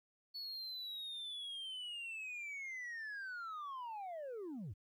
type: linear sweep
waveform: sine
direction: down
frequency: 4435 to 76.4 Hz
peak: -40 dBFS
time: 0.34-4.74 s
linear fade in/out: 20 ms
effects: tanh soft clip ceiling -42 dBFS + 13-bit